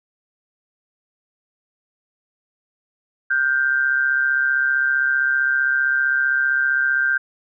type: tone pair together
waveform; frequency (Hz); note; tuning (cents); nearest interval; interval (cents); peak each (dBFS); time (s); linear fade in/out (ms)
sine; 1432.6 / 1568; F6 / G6; +44 / 0; major second; 156; -22 / -17; 3.3-7.18; 10
effects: none